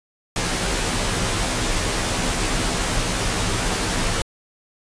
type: noise with comb filter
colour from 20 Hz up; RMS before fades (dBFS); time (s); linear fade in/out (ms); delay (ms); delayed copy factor
pink; -22; 0.36-4.22; 2; 14; -0.8
effects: resampled to 22050 Hz